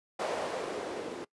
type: noise with low-pass filter sweep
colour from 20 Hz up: violet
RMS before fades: -36 dBFS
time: 0.19-1.25 s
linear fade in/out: 10 ms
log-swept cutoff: 600 to 350 Hz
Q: 2.2
effects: noise-tail reverb RT60 0.1 s tail -22 dB re dry + resampled to 24000 Hz